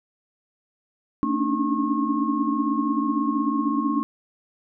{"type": "tone cluster", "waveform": "sine", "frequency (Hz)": [225.8, 278.2, 288.4, 304.4, 1084], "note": ["A3", "C#4", "D4", "D#4", "C#6"], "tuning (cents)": [45, 6, -31, -38, -39], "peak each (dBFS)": -27, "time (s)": [1.23, 4.03], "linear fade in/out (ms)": 0, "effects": []}